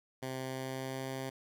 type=tone with pitch glide; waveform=10% pulse; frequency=130.81 to 132.56 Hz; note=C3 to C3; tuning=0 to +23 cents; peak=-29 dBFS; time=0.22-1.3 s; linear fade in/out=10 ms; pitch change=+23 cents; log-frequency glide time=0.39-1.08 s; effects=none